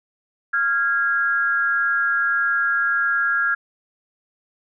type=tone pair together; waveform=sine; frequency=1388.6 / 1647 Hz; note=F6 / G#6; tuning=-10 / -15 cents; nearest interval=minor third; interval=295 cents; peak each=-20 dBFS; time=0.53-3.55 s; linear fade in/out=10 ms; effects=none